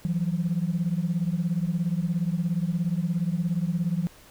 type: beating tone pair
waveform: sine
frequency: 164.81 / 181.81 Hz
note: E3 / F#3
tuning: 0 / -30 cents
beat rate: 17 Hz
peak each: -25 / -26 dBFS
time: 0.05-4.07 s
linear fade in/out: 0 ms
effects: tanh soft clip ceiling -17 dBFS + pink hiss -52 dBFS RMS until 4.3 s